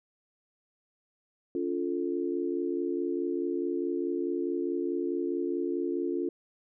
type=chord; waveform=sine; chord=Db augmented; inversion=none; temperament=equal with one note detuned; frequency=284.5 / 349.2 / 440 Hz; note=Db4 / F4 / A4; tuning=+45 / 0 / 0 cents; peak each=-33 / -30 / -36 dBFS; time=1.55-6.29 s; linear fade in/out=2 ms; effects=none